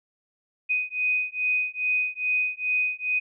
sine beating tone pair, 2496 / 2498.4 Hz, D#7 / D#7, +5 / +7 cents, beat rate 2.4 Hz, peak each -26 dBFS, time 0.69-3.2 s, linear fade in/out 20 ms, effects none

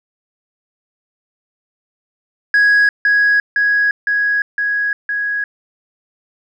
sine tone with echo, 1661.2 Hz, G#6, in tune, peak -6 dBFS, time 2.54-2.89 s, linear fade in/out 2 ms, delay 510 ms, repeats 5, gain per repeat -2 dB, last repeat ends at 5.44 s, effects tanh soft clip ceiling -7 dBFS

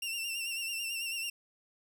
sawtooth tone with vibrato, 2737 Hz, F7, 36 cents flat, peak -31 dBFS, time 0.02-1.3 s, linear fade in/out 5 ms, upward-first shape sine, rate 9.1 Hz, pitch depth 51 cents each way, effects none

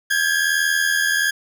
40% pulse tone pair together, 1603 / 1684.2 Hz, G6 / G#6, +38 / +24 cents, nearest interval minor second, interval 86 cents, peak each -19 / -19 dBFS, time 0.1-1.31 s, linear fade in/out 10 ms, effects none

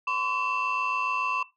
sine tone cluster, 1025 / 1132 / 2675 Hz, C6 / C#6 / E7, -36 / +36 / +25 cents, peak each -28 dBFS, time 0.07-1.43 s, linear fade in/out 5 ms, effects noise-tail reverb RT60 0.2 s tail -17 dB re dry + tanh soft clip ceiling -20 dBFS

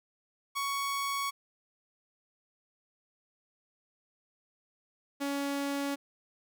sawtooth tone pair in turn, 1115 / 280.9 Hz, C#6 / C#4, +10 / +23 cents, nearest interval 2 octaves, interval 2387 cents, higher first, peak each -27 dBFS, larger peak neither, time 0.55-1.31 / 5.2-5.96 s, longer neither, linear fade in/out 20 ms, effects none

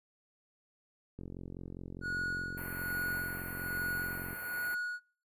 click train, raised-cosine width 3 ms, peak -31 dBFS, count 142, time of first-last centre 1.19-4.33 s, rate 44.9 Hz
triangle tone with tremolo, 1456 Hz, F#6, 28 cents flat, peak -31 dBFS, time 2.01-5 s, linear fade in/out 50 ms, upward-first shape sine, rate 1.2 Hz, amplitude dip 70%
white band-stop noise, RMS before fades -42 dBFS, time 2.57-4.75 s, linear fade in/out 10 ms, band 2300 to 11000 Hz, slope 48 dB/octave
effects noise-tail reverb RT60 0.5 s tail -26 dB re dry + resampled to 32000 Hz

